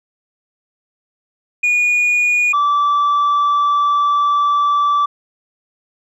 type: tone pair in turn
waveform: sine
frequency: 2448 / 1161 Hz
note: D#7 / D6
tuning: -29 / -20 cents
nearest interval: octave + minor second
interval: 1291 cents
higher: first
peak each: -9 / -9 dBFS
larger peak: neither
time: 1.63-2.53 / 2.53-5.06 s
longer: second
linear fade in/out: 10 ms
effects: tanh soft clip ceiling -11 dBFS